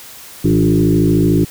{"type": "tone with frequency modulation", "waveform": "sine", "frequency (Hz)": 232.2, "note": "A#3", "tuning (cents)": -7, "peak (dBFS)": -9, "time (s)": [0.44, 1.45], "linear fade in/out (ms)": 10, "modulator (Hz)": 53.4, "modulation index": 2.6, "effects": ["white hiss -36 dBFS RMS until 1.5 s"]}